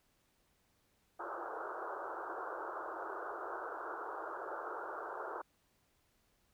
white band-pass noise, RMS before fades -43 dBFS, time 1.19-5.42 s, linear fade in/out 10 ms, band 330 to 1500 Hz, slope 96 dB/octave, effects pink hiss -75 dBFS RMS until 6.53 s

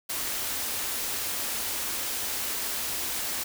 white band-stop noise, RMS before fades -31 dBFS, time 0.09-3.44 s, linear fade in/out 10 ms, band 120 to 200 Hz, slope 96 dB/octave, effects none

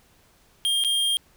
square tone with dropouts, 3212 Hz, G7, 41 cents sharp, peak -21 dBFS, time 0.65-1.17 s, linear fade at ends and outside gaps 0 ms, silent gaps 0.839-0.847 s, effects pink hiss -59 dBFS RMS until 1.36 s

